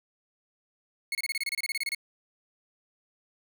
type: tone bursts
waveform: 30% pulse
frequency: 2183 Hz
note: C#7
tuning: 27 cents flat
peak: -25 dBFS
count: 15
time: 1.12-1.948 s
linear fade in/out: 2 ms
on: 30 ms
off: 27 ms
effects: none